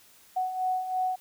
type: beating tone pair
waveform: sine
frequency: 740 / 743 Hz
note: F#5 / F#5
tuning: 0 / +7 cents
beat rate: 3 Hz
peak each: -34 / -27 dBFS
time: 0.36-1.16 s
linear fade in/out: 10 ms
effects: white hiss -57 dBFS RMS until 1.2 s